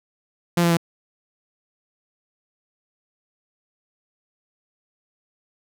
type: tone with pitch steps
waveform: sawtooth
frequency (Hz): 172.7 / 170.42 / 168.17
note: F3 / F3 / E3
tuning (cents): -19 / -42 / +35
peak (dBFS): -12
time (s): 0.57-0.771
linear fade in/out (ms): 5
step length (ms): 67
effects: none